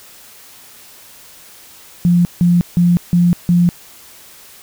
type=tone bursts; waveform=sine; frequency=174.61 Hz; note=F3; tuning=in tune; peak=-8 dBFS; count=5; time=2.05-3.69 s; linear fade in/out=0 ms; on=200 ms; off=160 ms; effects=white hiss -41 dBFS RMS until 4.62 s